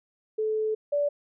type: tone pair in turn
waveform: sine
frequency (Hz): 434 / 579.3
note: A4 / D5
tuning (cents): -24 / -24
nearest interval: perfect fourth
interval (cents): 500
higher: second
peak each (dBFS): -24 / -22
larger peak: second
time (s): 0.38-0.75 / 0.92-1.09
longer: first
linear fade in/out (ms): 10
effects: none